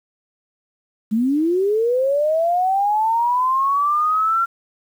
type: linear sweep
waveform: sine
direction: up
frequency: 207.6 to 1374 Hz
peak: -15 dBFS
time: 1.11-4.46 s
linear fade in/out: 20 ms
effects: 8-bit